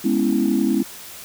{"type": "chord", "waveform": "sine", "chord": "C# minor seventh", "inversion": "second", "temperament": "equal with one note detuned", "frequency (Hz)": [207.7, 245.9, 277.2, 329.6], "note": ["G#3", "B3", "C#4", "E4"], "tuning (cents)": [0, -7, 0, 0], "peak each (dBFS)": -21, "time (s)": [0.04, 0.83], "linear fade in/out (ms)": 10, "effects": ["tanh soft clip ceiling -8 dBFS", "white hiss -38 dBFS RMS until 1.24 s"]}